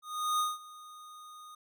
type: tone with ADSR envelope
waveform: square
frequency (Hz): 1234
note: D#6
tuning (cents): -15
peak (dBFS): -27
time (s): 0.02-1.55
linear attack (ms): 370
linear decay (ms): 190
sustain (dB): -21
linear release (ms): 5
effects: none